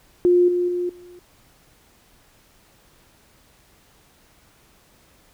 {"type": "tone with level steps", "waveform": "sine", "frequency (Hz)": 354.7, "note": "F4", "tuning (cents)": 27, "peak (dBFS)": [-12, -18, -21, -41], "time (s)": [0.25, 1.19], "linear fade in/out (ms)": 0, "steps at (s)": [0.48, 0.68, 0.89], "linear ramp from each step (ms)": 5, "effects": ["pink hiss -56 dBFS RMS until 5.33 s"]}